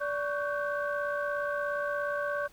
sine tone cluster, 580 / 1120 / 1502 / 1559 Hz, D5 / C#6 / F#6 / G6, -22 / +18 / +26 / -10 cents, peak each -31 / -36 / -38 / -35 dBFS, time 0-2.48 s, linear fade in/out 20 ms, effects tanh soft clip ceiling -20 dBFS + pink hiss -59 dBFS RMS until 2.52 s

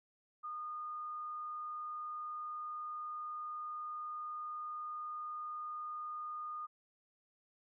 sine tone, 1224 Hz, D#6, 29 cents flat, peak -40 dBFS, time 0.43-6.67 s, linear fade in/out 20 ms, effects none

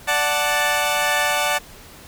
15% pulse chord, D major, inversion none, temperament equal, 587.3 / 740 / 880 Hz, D5 / F#5 / A5, 0 / 0 / 0 cents, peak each -16 dBFS, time 0.07-1.59 s, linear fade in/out 20 ms, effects pink hiss -43 dBFS RMS until 2.07 s

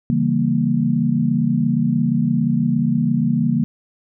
sine chord, C# diminished seventh, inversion none, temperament equal, 138.59 / 164.81 / 196 / 233.1 Hz, C#3 / E3 / G3 / Bb3, 0 / 0 / 0 / 0 cents, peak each -22 / -21 / -23 / -18 dBFS, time 0.1-3.64 s, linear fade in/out 0 ms, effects none

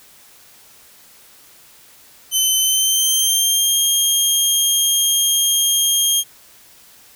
15% pulse tone with pitch glide, 3061 to 3226 Hz, G7 to G7, -42 to +49 cents, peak -7 dBFS, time 2.31-6.24 s, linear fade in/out 50 ms, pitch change +91 cents, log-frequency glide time 2.6-3.79 s, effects white hiss -47 dBFS RMS until 7.15 s

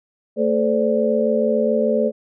sine tone cluster, 224 / 429.3 / 514 / 581 Hz, A3 / A4 / C5 / D5, +31 / -43 / -31 / -19 cents, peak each -21 dBFS, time 0.36-2.12 s, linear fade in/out 50 ms, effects none

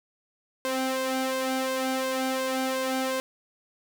sawtooth tone with flanger, 261.6 Hz, C4, in tune, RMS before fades -28 dBFS, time 0.65-3.2 s, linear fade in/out 0 ms, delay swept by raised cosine 1.9 to 2.52 ms, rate 2.8 Hz, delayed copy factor +0.65, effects none

